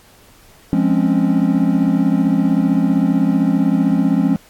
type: chord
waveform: triangle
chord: Db major seventh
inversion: first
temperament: equal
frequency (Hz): 174.61 / 207.7 / 261.6 / 277.2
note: F3 / Ab3 / C4 / Db4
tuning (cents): 0 / 0 / 0 / 0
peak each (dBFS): -16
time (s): 0.73-4.36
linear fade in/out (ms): 0
effects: pink hiss -48 dBFS RMS until 4.49 s + AAC 64 kbps